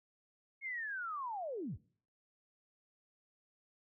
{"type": "linear sweep", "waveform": "sine", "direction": "down", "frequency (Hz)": [2190, 46.25], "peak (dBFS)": -38, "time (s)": [0.61, 1.78], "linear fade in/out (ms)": 50, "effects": ["noise-tail reverb RT60 0.5 s tail -22 dB re dry"]}